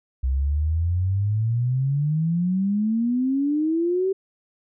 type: exponential sweep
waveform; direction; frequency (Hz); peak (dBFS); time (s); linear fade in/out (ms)
sine; up; 63.5 to 390; -19; 0.23-4.13; 10
effects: none